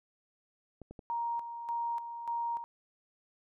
clicks, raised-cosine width 2 ms, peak -33 dBFS, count 3, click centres 0.817 / 0.91 / 0.992 s
sine tone with tremolo, 937 Hz, A#5, 9 cents sharp, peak -31 dBFS, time 1.1-2.64 s, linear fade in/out 0 ms, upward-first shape square, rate 1.7 Hz, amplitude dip 60%
effects none

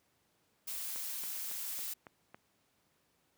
blue noise, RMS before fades -40 dBFS, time 0.67-1.94 s, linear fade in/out 10 ms
click train, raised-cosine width 0.5 ms, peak -34 dBFS, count 6, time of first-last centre 0.96-2.345 s, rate 3.61 Hz
effects pink hiss -74 dBFS RMS until 3.37 s + high-pass 100 Hz 12 dB/octave

